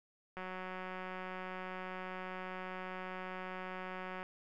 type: click train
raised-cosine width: 0.5 ms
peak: -29 dBFS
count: 715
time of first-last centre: 0.37-4.229 s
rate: 185 Hz
effects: none